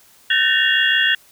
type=tone cluster; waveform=sine; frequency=1527 / 1773 / 1839 / 2797 / 3333 Hz; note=G6 / A6 / A#6 / F7 / G#7; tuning=-46 / +13 / -24 / +2 / +5 cents; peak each=-20 dBFS; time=0.3-1.15 s; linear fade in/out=5 ms; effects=white hiss -51 dBFS RMS until 1.31 s